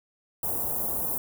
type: band-stop noise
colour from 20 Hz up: white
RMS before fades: -29 dBFS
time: 0.43-1.18 s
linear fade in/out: 2 ms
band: 910 to 11000 Hz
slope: 24 dB/octave
effects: none